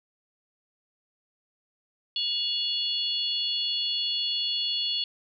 sine tone cluster, 2861 / 3415 / 4372 Hz, F7 / G#7 / C#8, +41 / +48 / -25 cents, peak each -30 dBFS, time 2.16-5.04 s, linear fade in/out 2 ms, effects none

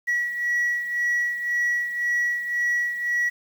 sine beating tone pair, 1929 / 1930.9 Hz, B6 / B6, -41 / -40 cents, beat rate 1.9 Hz, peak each -21 / -27 dBFS, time 0.07-3.3 s, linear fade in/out 20 ms, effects tanh soft clip ceiling -18 dBFS + 8-bit

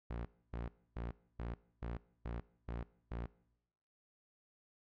sawtooth tone bursts, 58.27 Hz, A#1, in tune, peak -36 dBFS, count 8, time 0.1-3.26 s, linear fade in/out 5 ms, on 150 ms, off 280 ms, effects noise-tail reverb RT60 0.9 s tail -21 dB re dry + low-pass 2000 Hz 12 dB/octave

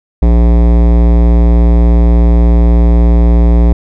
sine tone with hard clipping, 58.27 Hz, A#1, in tune, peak -6 dBFS, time 0.22-3.73 s, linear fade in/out 5 ms, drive 18 dB, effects none

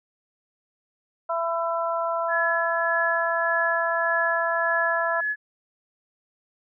harmonic tone, 334.2 Hz, E4, 24 cents sharp, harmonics 2 / 3 / 4, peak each -26 / -28 / -29 dBFS, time 1.29-5.21 s, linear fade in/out 10 ms
sine tone with tremolo, 1702 Hz, G#6, 42 cents sharp, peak -22 dBFS, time 2.28-5.36 s, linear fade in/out 50 ms, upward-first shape sine, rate 1.7 Hz, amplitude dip 40%
effects none

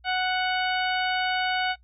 harmonic tone, 740 Hz, F#5, in tune, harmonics 1 / 2 / 3 / 4 / 5 / 6, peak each -26 / -28 / -32 / -32 / -37 / -39 dBFS, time 0.04-1.76 s, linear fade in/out 50 ms, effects noise-tail reverb RT60 0.1 s tail -21 dB re dry + added 60 Hz sine -54 dBFS peak until 1.83 s

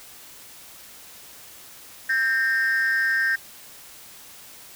sine tone pair together, 1581 / 1830 Hz, G6 / A#6, +14 / -32 cents, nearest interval minor third, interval 254 cents, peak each -20 dBFS, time 2.09-3.36 s, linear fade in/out 10 ms, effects tanh soft clip ceiling -16 dBFS + white hiss -45 dBFS RMS until 4.75 s

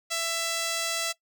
5% pulse tone, 665 Hz, E5, 15 cents sharp, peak -16 dBFS, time 0.1-1.13 s, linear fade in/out 20 ms, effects noise-tail reverb RT60 0.1 s tail -19 dB re dry

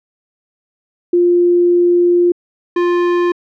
sine / square tone pair in turn, 350.5 / 350.5 Hz, F4 / F4, +6 / +6 cents, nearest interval unison, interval 0 cents, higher neither, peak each -8 / -12 dBFS, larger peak first, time 1.13-2.32 / 2.76-3.32 s, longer first, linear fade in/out 5 ms, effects low-pass 2000 Hz 12 dB/octave

